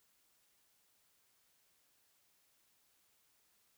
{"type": "silence", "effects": ["white hiss -74 dBFS RMS until 3.77 s"]}